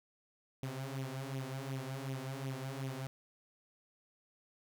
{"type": "tone with flanger", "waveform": "sawtooth", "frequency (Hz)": 133.6, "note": "C3", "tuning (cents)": 36, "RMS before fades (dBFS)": -41, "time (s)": [0.63, 3.07], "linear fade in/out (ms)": 0, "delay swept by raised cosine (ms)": [0.31, 6.21], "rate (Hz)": 2.7, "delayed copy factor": 0.7, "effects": []}